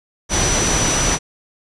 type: tone in noise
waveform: sine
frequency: 5920 Hz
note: F#8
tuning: in tune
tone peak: -20 dBFS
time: 0.29-1.19 s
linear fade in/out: 50 ms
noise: pink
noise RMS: -18 dBFS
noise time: 0.29-1.19 s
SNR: -5 dB
effects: resampled to 22050 Hz